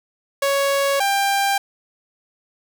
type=tone pair in turn; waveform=sawtooth; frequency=556 / 793.3 Hz; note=C#5 / G5; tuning=+5 / +20 cents; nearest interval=tritone; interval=615 cents; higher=second; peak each=-13 dBFS; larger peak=neither; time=0.42-1 / 1-1.58 s; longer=neither; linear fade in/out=5 ms; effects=none